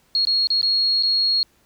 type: tone with dropouts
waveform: sine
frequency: 4302 Hz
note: C8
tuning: 47 cents sharp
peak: -16 dBFS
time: 0.15-1.43 s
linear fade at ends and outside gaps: 1 ms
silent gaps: 0.251-0.271 / 0.471-0.503 / 0.614-0.629 / 1.026-1.033 s
effects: pink hiss -60 dBFS RMS until 1.65 s